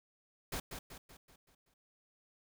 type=noise with echo; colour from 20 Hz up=pink; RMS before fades=-39 dBFS; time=0.52-0.6 s; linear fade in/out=5 ms; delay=190 ms; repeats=6; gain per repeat=-6 dB; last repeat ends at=1.74 s; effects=none